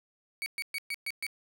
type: tone bursts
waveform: 35% pulse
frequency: 2251 Hz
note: C#7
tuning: 26 cents sharp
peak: -30 dBFS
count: 6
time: 0.42-1.266 s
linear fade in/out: 0 ms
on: 41 ms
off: 120 ms
effects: none